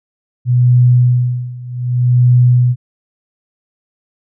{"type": "tone with tremolo", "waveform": "sine", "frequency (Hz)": 123.6, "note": "B2", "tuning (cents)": 2, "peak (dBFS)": -5, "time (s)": [0.45, 2.76], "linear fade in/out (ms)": 50, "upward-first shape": "sine", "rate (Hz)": 0.65, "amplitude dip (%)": 90, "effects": []}